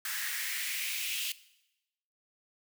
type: noise with high-pass filter sweep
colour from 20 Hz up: white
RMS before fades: -35 dBFS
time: 0.05-1.32 s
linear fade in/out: 2 ms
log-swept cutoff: 1600 to 2900 Hz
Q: 3.6
effects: noise-tail reverb RT60 0.9 s tail -18 dB re dry